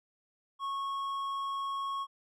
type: tone with hard clipping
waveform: triangle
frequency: 1099 Hz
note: C#6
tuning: 15 cents flat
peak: -34 dBFS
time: 0.59-2.07 s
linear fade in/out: 50 ms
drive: 9 dB
effects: none